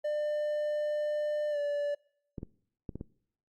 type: tone with pitch glide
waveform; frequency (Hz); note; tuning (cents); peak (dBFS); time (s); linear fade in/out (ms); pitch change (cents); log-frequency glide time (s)
triangle; 598 to 580; D5 to D5; +31 to -22; -27; 0.04-1.95; 10; -53; 1.5-1.58
type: clicks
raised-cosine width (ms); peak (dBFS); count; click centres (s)
3; -25; 5; 2.382 / 2.431 / 2.892 / 2.956 / 3.011
effects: noise-tail reverb RT60 0.7 s tail -24 dB re dry + Opus 48 kbps